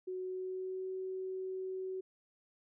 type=tone with pitch glide; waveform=sine; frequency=370 to 376 Hz; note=F#4 to F#4; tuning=0 to +28 cents; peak=-37 dBFS; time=0.07-2.01 s; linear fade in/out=10 ms; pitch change=+28 cents; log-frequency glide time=0.18-0.89 s; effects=none